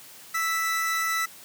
45% pulse tone pair together, 1318.5 / 1975.5 Hz, E6 / B6, 0 / 0 cents, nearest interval perfect fifth, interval 700 cents, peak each -27 dBFS, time 0.34-1.26 s, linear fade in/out 10 ms, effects white hiss -47 dBFS RMS until 1.44 s + high-pass 80 Hz 12 dB/octave

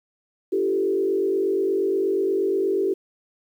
sine tone with frequency modulation, 386.7 Hz, G4, 24 cents flat, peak -19 dBFS, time 0.52-2.94 s, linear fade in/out 10 ms, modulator 48.4 Hz, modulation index 1, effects 9-bit

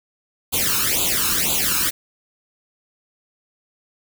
white noise with flanger, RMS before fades -20 dBFS, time 0.52-1.91 s, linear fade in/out 20 ms, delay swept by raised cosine 0.27 to 0.77 ms, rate 2 Hz, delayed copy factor +1, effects none

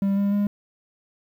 triangle tone with pitch steps, 197.3 / 200.6 / 204 Hz, G3 / G3 / G#3, +11 / +40 / -31 cents, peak -17 dBFS, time 0.02-0.47 s, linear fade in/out 2 ms, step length 150 ms, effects 9-bit

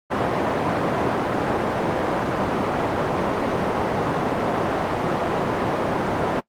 white band-pass noise, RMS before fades -22 dBFS, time 0.1-6.41 s, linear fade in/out 20 ms, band 110 to 820 Hz, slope 12 dB/octave, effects noise-tail reverb RT60 0.1 s tail -21 dB re dry + Opus 24 kbps

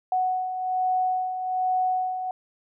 sine beating tone pair, 740 / 741.2 Hz, F#5 / F#5, 0 / +3 cents, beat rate 1.2 Hz, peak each -31 / -23 dBFS, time 0.12-2.31 s, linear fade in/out 2 ms, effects none

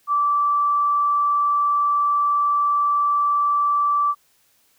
sine tone, 1163 Hz, D6, 17 cents flat, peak -16 dBFS, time 0.07-4.15 s, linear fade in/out 50 ms, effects white hiss -61 dBFS RMS until 4.78 s

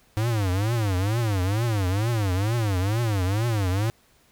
square tone with vibrato, 103.83 Hz, G#2, in tune, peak -22 dBFS, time 0.17-3.9 s, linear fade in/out 0 ms, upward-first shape triangle, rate 2.2 Hz, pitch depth 280 cents each way, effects pink hiss -60 dBFS RMS until 4.31 s

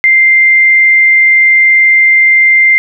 sine tone, 2093 Hz, C7, in tune, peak -3 dBFS, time 0.04-2.78 s, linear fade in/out 0 ms, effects none

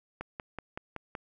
click train, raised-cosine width 0.5 ms, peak -22 dBFS, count 6, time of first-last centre 0.21-1.152 s, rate 5.31 Hz, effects none

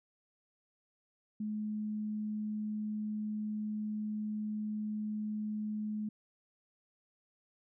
sine tone, 212.7 Hz, G#3, 42 cents sharp, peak -34 dBFS, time 1.4-6.09 s, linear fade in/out 5 ms, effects none

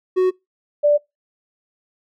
triangle / sine tone pair in turn, 370 / 587.3 Hz, F#4 / D5, 0 / 0 cents, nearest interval minor sixth, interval 800 cents, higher second, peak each -11 dBFS, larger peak neither, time 0.16-0.31 / 0.83-0.98 s, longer neither, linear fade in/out 20 ms, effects noise-tail reverb RT60 0.2 s tail -24 dB re dry

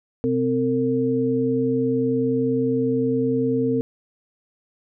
sine tone cluster, 127.2 / 258 / 454.9 Hz, C3 / C4 / A#4, -48 / -24 / -42 cents, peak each -28 / -21 / -22 dBFS, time 0.24-3.81 s, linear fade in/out 0 ms, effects none

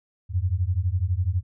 sine beating tone pair, 85 / 97 Hz, F2 / G2, -46 / -18 cents, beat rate 12 Hz, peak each -24 dBFS, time 0.29-1.43 s, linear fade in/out 50 ms, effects none

